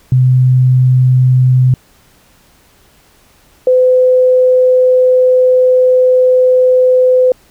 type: tone pair in turn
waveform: sine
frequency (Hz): 127.8 / 508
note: C3 / B4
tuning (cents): -40 / +49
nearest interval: 2 octaves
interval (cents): 2389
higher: second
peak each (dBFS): -5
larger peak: neither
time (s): 0.12-1.74 / 3.67-7.32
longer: second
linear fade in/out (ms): 2
effects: pink hiss -48 dBFS RMS until 7.5 s